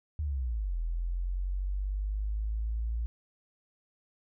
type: linear two-way sweep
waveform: sine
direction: down then up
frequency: 77.9 to 41.2 to 57.4 Hz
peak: -29 dBFS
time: 0.19-3.06 s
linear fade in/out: 0 ms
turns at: 0.78 s
effects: none